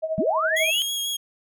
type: tone with tremolo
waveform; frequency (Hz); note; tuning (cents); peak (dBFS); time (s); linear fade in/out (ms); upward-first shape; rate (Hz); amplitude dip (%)
sine; 637; D#5; +41; -20; 0.02-0.71; 20; triangle; 12; 85
type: linear sweep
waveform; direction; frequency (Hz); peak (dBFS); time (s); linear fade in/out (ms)
sine; up; 151.2 to 3136; -21; 0.18-0.82; 0
type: tone with vibrato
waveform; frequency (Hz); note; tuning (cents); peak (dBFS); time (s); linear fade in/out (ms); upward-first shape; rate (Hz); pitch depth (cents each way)
sawtooth; 3292; G#7; -16; -22; 0.56-1.17; 10; square; 6.1; 16
effects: none